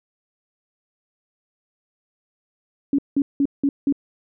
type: tone bursts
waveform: sine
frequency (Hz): 280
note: C#4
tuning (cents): +18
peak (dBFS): -15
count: 5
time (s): 2.93-3.925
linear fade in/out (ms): 2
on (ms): 55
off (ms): 180
effects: none